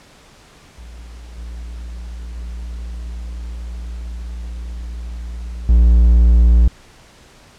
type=tone with level steps; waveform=triangle; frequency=58.4 Hz; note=A#1; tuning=4 cents sharp; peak=-31 / -25 / -23 / -5 dBFS; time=0.78-6.68 s; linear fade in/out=5 ms; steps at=1.38 / 2.36 / 5.69 s; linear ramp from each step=2 ms; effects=pink hiss -46 dBFS RMS until 7.58 s + low-pass 8000 Hz 12 dB/octave